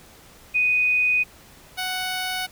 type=tone pair in turn; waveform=sine / 10% pulse; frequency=2489 / 741.5 Hz; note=D#7 / F#5; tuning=0 / +4 cents; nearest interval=octave + major sixth; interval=2096 cents; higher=first; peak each=-17 dBFS; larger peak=neither; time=0.54-1.24 / 1.77-2.47 s; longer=neither; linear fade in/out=20 ms; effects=pink hiss -49 dBFS RMS until 2.51 s